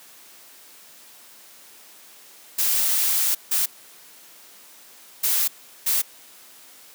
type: noise bursts at uneven times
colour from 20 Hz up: blue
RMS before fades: -21 dBFS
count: 4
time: 2.58-3.35 / 3.51-3.66 / 5.23-5.48 / 5.86-6.02 s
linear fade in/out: 10 ms
effects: white hiss -48 dBFS RMS until 6.94 s + high-pass 200 Hz 12 dB/octave